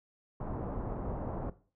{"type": "low-pass noise", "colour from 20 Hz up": "pink", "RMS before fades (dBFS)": -37, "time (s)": [0.4, 1.5], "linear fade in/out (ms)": 5, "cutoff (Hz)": 990, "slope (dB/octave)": 24, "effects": ["noise-tail reverb RT60 0.4 s tail -17 dB re dry"]}